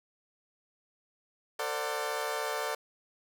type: chord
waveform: 20% pulse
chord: D dominant seventh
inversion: second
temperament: equal with one note detuned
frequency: 449.5 / 523.3 / 587.3 / 740 Hz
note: A4 / C5 / D5 / F#5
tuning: +37 / 0 / 0 / 0 cents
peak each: -31 / -35 / -31 / -34 dBFS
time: 1.59-2.75 s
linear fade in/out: 5 ms
effects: none